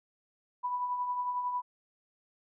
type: tone with tremolo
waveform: sine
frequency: 987.8 Hz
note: B5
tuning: in tune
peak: -28 dBFS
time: 0.63-1.62 s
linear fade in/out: 20 ms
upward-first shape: triangle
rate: 11 Hz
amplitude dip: 50%
effects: none